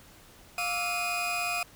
40% pulse tone cluster, 704 / 1161 / 1311 / 2479 Hz, F5 / D6 / E6 / D#7, +14 / -20 / -10 / -7 cents, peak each -33 / -39 / -38 / -30 dBFS, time 0.58-1.63 s, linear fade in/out 2 ms, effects pink hiss -54 dBFS RMS until 1.75 s

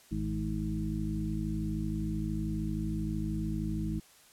harmonic tone with a mistuned harmonic, 53 Hz, G#1, 36 cents sharp, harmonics 1 / 2 / 3 / 4 / 6, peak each -36 / -40 / -36 / -36 / -38 dBFS, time 0.11-4 s, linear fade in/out 10 ms, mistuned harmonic 2, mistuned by +37 cents, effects white hiss -59 dBFS RMS until 4.32 s + low-pass 12000 Hz 12 dB/octave

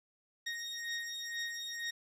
20% pulse beating tone pair, 1864.7 / 1866.8 Hz, A#6 / A#6, 0 / +2 cents, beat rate 2.1 Hz, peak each -36 / -35 dBFS, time 0.46-1.91 s, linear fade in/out 10 ms, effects low-pass 10000 Hz 12 dB/octave + 11-bit

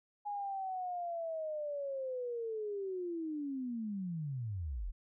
sine linear sweep, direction down, 830.6 to 34.65 Hz, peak -36 dBFS, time 0.25-4.92 s, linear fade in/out 20 ms, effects none

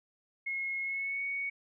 sine tone with pitch glide, 2165 to 2230 Hz, C#7 to C#7, -41 to +10 cents, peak -32 dBFS, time 0.46-1.5 s, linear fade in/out 10 ms, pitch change +51 cents, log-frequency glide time 0.82-1.23 s, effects none

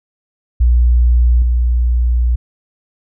sine tone with level steps, 60.1 Hz, B1, 46 cents flat, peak -7 / -10 dBFS, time 0.6-2.36 s, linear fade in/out 10 ms, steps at 1.42 s, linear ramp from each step 2 ms, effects none

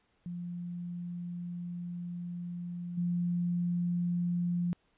sine tone with level steps, 174.8 Hz, F3, 2 cents sharp, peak -36 / -28 dBFS, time 0.26-4.73 s, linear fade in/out 0 ms, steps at 2.97 s, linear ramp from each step 10 ms, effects pink hiss -72 dBFS RMS until 4.97 s + resampled to 8000 Hz

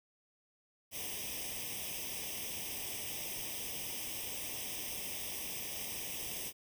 white noise with comb filter, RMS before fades -41 dBFS, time 0.91-6.53 s, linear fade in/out 50 ms, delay 0.35 ms, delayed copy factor +0.9, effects none

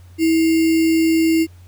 sine tone with sample-and-hold, 324.9 Hz, E4, 25 cents flat, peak -12 dBFS, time 0.18-1.47 s, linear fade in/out 50 ms, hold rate 2450 Hz, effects added 89 Hz sine -40 dBFS peak until 1.67 s + pink hiss -55 dBFS RMS until 1.67 s

